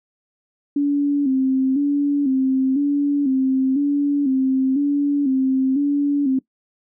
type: tone with vibrato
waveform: sine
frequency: 274.7 Hz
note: C#4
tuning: 16 cents flat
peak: -15 dBFS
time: 0.76-6.39 s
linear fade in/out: 5 ms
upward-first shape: square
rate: 1 Hz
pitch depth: 71 cents each way
effects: noise-tail reverb RT60 0.1 s tail -20 dB re dry